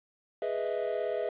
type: chord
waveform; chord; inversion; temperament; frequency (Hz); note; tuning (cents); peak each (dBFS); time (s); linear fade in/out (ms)
triangle; E major seventh; first; equal; 415.3 / 493.9 / 622.3 / 659.3; G#4 / B4 / D#5 / E5; 0 / 0 / 0 / 0; -33; 0.42-1.29; 2
effects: resampled to 8000 Hz + 9-bit